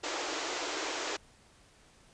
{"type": "band-pass noise", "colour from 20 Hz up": "pink", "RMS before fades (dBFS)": -36, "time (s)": [0.03, 1.17], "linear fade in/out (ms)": 10, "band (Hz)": [290, 7500], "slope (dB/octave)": 96, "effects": ["pink hiss -61 dBFS RMS until 2.13 s", "resampled to 22050 Hz"]}